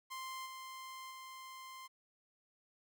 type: tone with level steps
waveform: sawtooth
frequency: 1046.5 Hz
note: C6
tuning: in tune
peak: -39 / -43 / -45 dBFS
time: 0.1-1.88 s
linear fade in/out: 20 ms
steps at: 0.45 / 1.1 s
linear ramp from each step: 20 ms
effects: 13-bit